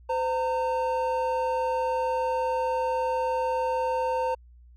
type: tone pair together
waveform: triangle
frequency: 513 / 914.1 Hz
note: C5 / A#5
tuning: -34 / -34 cents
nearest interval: minor seventh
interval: 1000 cents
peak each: -25 dBFS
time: 0.09-4.35 s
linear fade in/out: 10 ms
effects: added 60 Hz sine -49 dBFS peak until 4.76 s